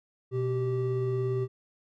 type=tone pair together; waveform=triangle; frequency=123.47 / 387.8 Hz; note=B2 / G4; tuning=0 / -19 cents; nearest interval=octave + minor sixth; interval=1981 cents; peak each=-27 dBFS; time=0.31-1.48 s; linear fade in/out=50 ms; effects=none